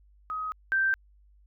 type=tone pair in turn; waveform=sine; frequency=1262 / 1564.4 Hz; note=D#6 / G6; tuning=+24 / -4 cents; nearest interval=major third; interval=372 cents; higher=second; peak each=-30 / -22 dBFS; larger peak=second; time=0.3-0.52 / 0.72-0.94 s; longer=neither; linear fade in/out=0 ms; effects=added 50 Hz sine -56 dBFS peak until 1.46 s